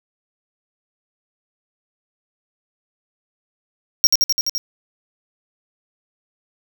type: tone with echo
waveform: square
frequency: 5588 Hz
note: F8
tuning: in tune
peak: -9 dBFS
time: 4.04-4.07 s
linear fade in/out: 0 ms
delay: 85 ms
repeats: 6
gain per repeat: -2 dB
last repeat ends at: 4.58 s
effects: none